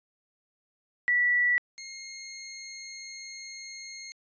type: tone pair in turn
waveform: sine / 5% pulse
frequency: 1950 / 2143 Hz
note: B6 / C7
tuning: -23 / +41 cents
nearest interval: major second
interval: 164 cents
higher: second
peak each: -21 / -26 dBFS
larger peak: first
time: 1.08-1.58 / 1.78-4.12 s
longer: second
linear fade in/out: 0 ms
effects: resampled to 16000 Hz